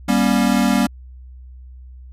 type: chord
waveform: square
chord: G diminished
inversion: none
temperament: equal with one note detuned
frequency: 196 / 238.9 / 277.2 Hz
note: G3 / Bb3 / Db4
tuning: 0 / +43 / 0 cents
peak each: -19 / -18 / -21 dBFS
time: 0.08-0.87 s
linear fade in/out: 10 ms
effects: added 63 Hz sine -36 dBFS peak until 2.12 s + resampled to 32000 Hz